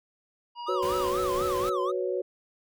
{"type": "harmonic tone", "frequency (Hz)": 956, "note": "A#5", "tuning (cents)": 43, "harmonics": [1, 3, 5], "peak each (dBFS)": [-35, -45, -49], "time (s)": [0.55, 1.12], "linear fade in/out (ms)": 50}
{"type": "tone with vibrato", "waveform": "triangle", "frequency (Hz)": 1157, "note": "D6", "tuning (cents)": -26, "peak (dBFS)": -28, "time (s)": [0.66, 1.92], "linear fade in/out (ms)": 20, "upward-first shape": "sine", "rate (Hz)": 4.1, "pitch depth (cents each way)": 220}
{"type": "chord", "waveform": "sine", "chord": "F# suspended fourth", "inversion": "none", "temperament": "just", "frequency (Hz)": [370, 493.3, 555], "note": ["F#4", "B4", "C#5"], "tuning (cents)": [0, -2, 2], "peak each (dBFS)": [-29, -32, -32], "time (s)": [0.68, 2.22], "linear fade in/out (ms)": 10}
{"type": "noise", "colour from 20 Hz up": "pink", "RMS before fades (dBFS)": -38, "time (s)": [0.82, 1.7], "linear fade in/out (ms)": 10}
{"effects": []}